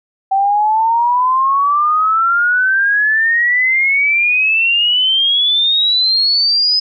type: exponential sweep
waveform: sine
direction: up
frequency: 770 to 5070 Hz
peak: -10 dBFS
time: 0.31-6.8 s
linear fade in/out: 10 ms
effects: none